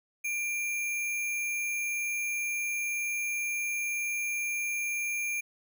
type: tone with sample-and-hold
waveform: sine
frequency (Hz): 2379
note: D7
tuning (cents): +22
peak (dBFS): -29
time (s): 0.24-5.41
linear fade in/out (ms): 10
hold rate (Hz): 8820
effects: none